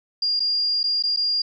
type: tone with dropouts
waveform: sine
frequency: 4814 Hz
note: D8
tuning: 42 cents sharp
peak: -19 dBFS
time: 0.22-1.42 s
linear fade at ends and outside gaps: 5 ms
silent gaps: 0.396-0.402 / 0.832-0.839 / 1.026-1.036 / 1.163-1.171 s
effects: none